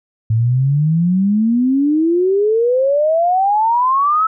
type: exponential sweep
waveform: sine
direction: up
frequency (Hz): 108.5 to 1318.5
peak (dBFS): -11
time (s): 0.3-4.27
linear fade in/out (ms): 5
effects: none